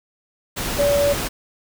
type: tone in noise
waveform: sine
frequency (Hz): 572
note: D5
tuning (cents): -46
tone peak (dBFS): -15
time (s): 0.78-1.14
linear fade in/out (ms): 20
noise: pink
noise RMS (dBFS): -25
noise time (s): 0.56-1.29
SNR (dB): +7
effects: none